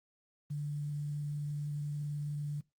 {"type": "tone with quantisation", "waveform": "sine", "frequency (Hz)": 146.83, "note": "D3", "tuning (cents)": 0, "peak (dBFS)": -34, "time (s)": [0.5, 2.61], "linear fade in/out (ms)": 10, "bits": 10, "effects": ["noise-tail reverb RT60 0.2 s tail -24 dB re dry", "Opus 24 kbps"]}